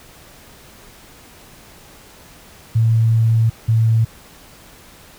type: tone pair in turn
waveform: sine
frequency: 113.1 / 112.67 Hz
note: A2 / A2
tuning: +48 / +42 cents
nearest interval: unison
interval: 6 cents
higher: first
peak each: -11 dBFS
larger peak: neither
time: 2.75-3.5 / 3.68-4.05 s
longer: first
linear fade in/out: 10 ms
effects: pink hiss -44 dBFS RMS until 5.18 s